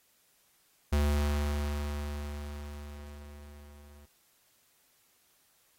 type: tone with level ramp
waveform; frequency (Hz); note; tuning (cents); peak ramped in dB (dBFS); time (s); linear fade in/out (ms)
square; 73.1; D2; -7; -24 to -53; 0.92-4.06; 10
effects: white hiss -68 dBFS RMS until 5.78 s + AAC 48 kbps